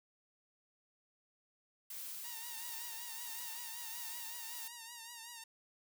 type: noise with tremolo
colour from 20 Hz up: blue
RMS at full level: -45 dBFS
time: 1.9-4.68 s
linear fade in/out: 5 ms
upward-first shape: triangle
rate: 1.5 Hz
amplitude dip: 25%
type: tone with vibrato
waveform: 5% pulse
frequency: 932.3 Hz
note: A#5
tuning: in tune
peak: -36 dBFS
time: 2.24-5.44 s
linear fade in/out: 5 ms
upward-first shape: triangle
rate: 5.3 Hz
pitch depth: 71 cents each way
effects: none